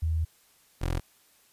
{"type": "tone pair in turn", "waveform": ["sine", "20% pulse"], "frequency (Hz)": [80.4, 43.17], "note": ["E2", "F1"], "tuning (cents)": [-43, -19], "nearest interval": "major seventh", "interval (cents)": 1076, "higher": "first", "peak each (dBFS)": [-24, -22], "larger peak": "second", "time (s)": [[0.02, 0.25], [0.81, 1]], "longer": "first", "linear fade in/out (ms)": 10, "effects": ["white hiss -62 dBFS RMS until 1.52 s", "resampled to 32000 Hz"]}